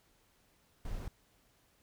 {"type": "noise", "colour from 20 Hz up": "brown", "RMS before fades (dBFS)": -39, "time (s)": [0.85, 1.08], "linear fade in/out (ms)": 2, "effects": ["pink hiss -70 dBFS RMS until 1.82 s"]}